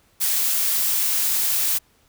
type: noise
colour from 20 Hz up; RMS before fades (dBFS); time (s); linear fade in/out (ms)
blue; -21; 0.2-1.79; 20
effects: pink hiss -60 dBFS RMS until 2.08 s